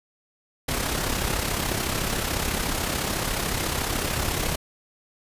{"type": "noise with amplitude modulation", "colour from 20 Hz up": "pink", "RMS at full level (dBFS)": -24, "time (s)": [0.68, 4.56], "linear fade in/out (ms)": 10, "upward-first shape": "sine", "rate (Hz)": 33.9, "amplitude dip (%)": 50, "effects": ["resampled to 32000 Hz"]}